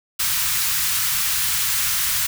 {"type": "band-stop noise", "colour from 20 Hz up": "white", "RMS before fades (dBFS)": -21, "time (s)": [0.19, 2.27], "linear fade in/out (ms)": 10, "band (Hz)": [150, 1100], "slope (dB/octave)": 24, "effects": []}